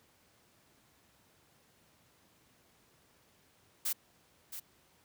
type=noise with echo; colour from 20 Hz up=blue; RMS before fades=-33 dBFS; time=3.85-3.93 s; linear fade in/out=10 ms; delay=670 ms; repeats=1; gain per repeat=-10 dB; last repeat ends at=4.6 s; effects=pink hiss -67 dBFS RMS until 5.04 s + high-pass 80 Hz 12 dB/octave